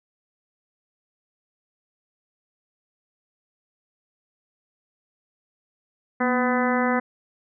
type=harmonic tone with a mistuned harmonic; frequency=251 Hz; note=B3; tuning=28 cents sharp; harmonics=1 / 2 / 3 / 4 / 5 / 6 / 7 / 8; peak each=-23 / -26 / -28 / -29 / -30 / -31 / -31 / -32 dBFS; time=6.2-7 s; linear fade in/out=10 ms; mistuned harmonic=1; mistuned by=-63 cents; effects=none